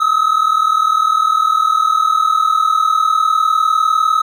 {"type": "tone pair together", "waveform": "triangle", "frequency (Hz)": [1260.1, 1300], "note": ["D#6", "E6"], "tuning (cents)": [22, -24], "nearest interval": "minor second", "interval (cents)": 54, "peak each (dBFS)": -12, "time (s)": [0, 4.22], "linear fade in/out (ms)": 10, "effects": []}